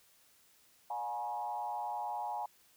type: tone with frequency modulation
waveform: sine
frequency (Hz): 836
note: G#5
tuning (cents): +11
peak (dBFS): -35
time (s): 0.9-2.46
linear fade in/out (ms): 5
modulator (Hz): 117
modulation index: 1.1
effects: white hiss -66 dBFS RMS until 2.76 s